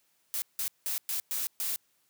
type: noise bursts at uneven times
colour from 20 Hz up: blue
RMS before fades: -32 dBFS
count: 6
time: 0.34-0.42 / 0.59-0.68 / 0.86-0.98 / 1.09-1.2 / 1.31-1.47 / 1.6-1.76 s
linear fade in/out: 0 ms
effects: white hiss -71 dBFS RMS until 2.09 s + high-pass 80 Hz 12 dB/octave